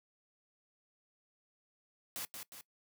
white noise with echo, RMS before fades -41 dBFS, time 2.16-2.25 s, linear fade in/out 0 ms, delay 180 ms, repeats 2, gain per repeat -5 dB, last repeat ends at 2.61 s, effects noise-tail reverb RT60 0.1 s tail -20 dB re dry + high-pass 100 Hz 12 dB/octave

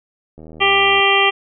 click train, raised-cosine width 2 ms, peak -25 dBFS, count 50, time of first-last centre 0.38-0.999 s, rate 79.2 Hz
harmonic tone, 395 Hz, G4, 13 cents sharp, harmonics 1 / 2 / 3 / 5 / 6 / 7 / 8, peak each -19 / -19 / -19 / -19 / -19 / -19 / -19 dBFS, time 0.6-1.31 s, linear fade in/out 20 ms
effects none

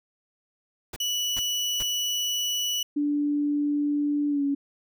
pink noise bursts, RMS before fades -36 dBFS, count 3, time 0.93-1.829 s, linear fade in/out 5 ms, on 33 ms, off 400 ms
30% pulse tone, 2951 Hz, F#7, 5 cents flat, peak -22 dBFS, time 1-2.83 s, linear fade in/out 5 ms
sine tone with pitch glide, 291.7 to 281.1 Hz, D4 to C#4, -12 to +24 cents, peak -22 dBFS, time 2.96-4.55 s, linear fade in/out 10 ms, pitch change -64 cents, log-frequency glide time 4.29-4.43 s
effects none

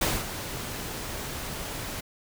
pink noise with ADSR envelope, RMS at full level -24 dBFS, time 0.01-2.01 s, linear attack 6 ms, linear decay 220 ms, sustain -11 dB, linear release 12 ms, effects none

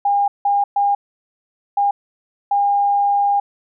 sine tone bursts at uneven times, 808 Hz, G#5, 48 cents flat, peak -13 dBFS, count 5, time 0.05-0.28 / 0.45-0.64 / 0.76-0.95 / 1.77-1.91 / 2.51-3.4 s, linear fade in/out 5 ms, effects none

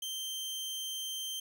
sawtooth tone, 3136 Hz, G7, in tune, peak -33 dBFS, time 0.02-1.4 s, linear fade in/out 5 ms, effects none

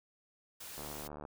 white noise, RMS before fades -47 dBFS, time 0.6-1.08 s, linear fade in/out 10 ms
click train, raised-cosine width 1 ms, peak -31 dBFS, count 36, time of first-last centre 0.78-1.252 s, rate 74.2 Hz
effects none

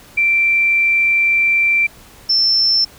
sine tone pair in turn, 2349 / 5344 Hz, D7 / E8, 0 / +23 cents, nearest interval octave + major second, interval 1423 cents, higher second, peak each -11 dBFS, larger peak neither, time 0.17-1.87 / 2.29-2.85 s, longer first, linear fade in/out 10 ms, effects pink hiss -43 dBFS RMS until 2.98 s

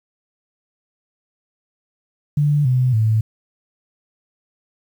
sine tone with pitch steps, 146.83 / 127.09 / 110 Hz, D3 / C3 / A2, 0 / -50 / 0 cents, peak -13 dBFS, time 2.37-3.21 s, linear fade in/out 5 ms, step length 280 ms, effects 8-bit

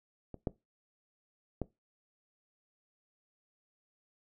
clicks, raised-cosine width 2 ms, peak -30 / -18 / -20 dBFS, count 3, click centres 0.343 / 0.472 / 1.617 s, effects noise-tail reverb RT60 0.2 s tail -19 dB re dry

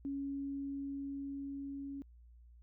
sine tone with level ramp, 277.7 Hz, C#4, 3 cents sharp, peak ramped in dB -36 to -41 dBFS, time 0.05-2.02 s, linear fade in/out 0 ms, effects added 59 Hz sine -56 dBFS peak until 2.62 s

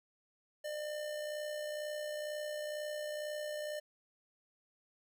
square tone with amplitude modulation, 600 Hz, D5, 37 cents sharp, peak -37 dBFS, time 0.64-3.8 s, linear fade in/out 10 ms, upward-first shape sine, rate 62.1 Hz, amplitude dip 40%, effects none

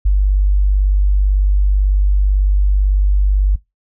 sine tone, 49.03 Hz, G1, 1 cent sharp, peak -9 dBFS, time 0.05-3.56 s, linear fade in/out 10 ms, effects noise-tail reverb RT60 0.2 s tail -22 dB re dry

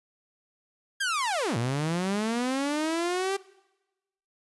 sawtooth linear two-way sweep, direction down then up, 1651 to 111.8 to 396.6 Hz, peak -22 dBFS, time 1-3.37 s, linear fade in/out 10 ms, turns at 1.57 s, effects noise-tail reverb RT60 1.0 s tail -21 dB re dry + resampled to 24000 Hz

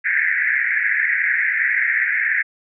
pink band-pass noise, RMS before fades -19 dBFS, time 0.04-2.43 s, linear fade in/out 20 ms, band 1600 to 2200 Hz, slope 96 dB/octave, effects none

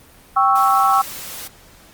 sine chord, C# diminished, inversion second, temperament equal, 784 / 1108.7 / 1318.5 Hz, G5 / C#6 / E6, 0 / 0 / 0 cents, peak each -16 dBFS, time 0.36-1.02 s, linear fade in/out 10 ms
white noise, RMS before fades -32 dBFS, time 0.55-1.48 s, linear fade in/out 10 ms
effects pink hiss -47 dBFS RMS until 1.93 s + Opus 32 kbps

